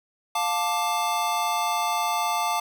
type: chord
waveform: square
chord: D minor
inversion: first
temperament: just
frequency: 704.8 / 881 / 1174.7 Hz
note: F5 / A5 / D6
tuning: +16 / +2 / 0 cents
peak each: -29 / -27 / -29 dBFS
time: 0.35-2.6 s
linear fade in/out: 5 ms
effects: none